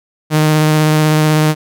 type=tone with vibrato; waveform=sawtooth; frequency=154.2 Hz; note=D#3; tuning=15 cents flat; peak=-5 dBFS; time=0.3-1.55 s; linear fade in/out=50 ms; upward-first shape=sine; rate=16 Hz; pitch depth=12 cents each way; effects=none